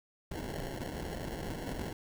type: noise with sample-and-hold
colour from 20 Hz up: pink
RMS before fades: -39 dBFS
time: 0.31-1.93 s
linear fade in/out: 5 ms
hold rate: 1225 Hz
effects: none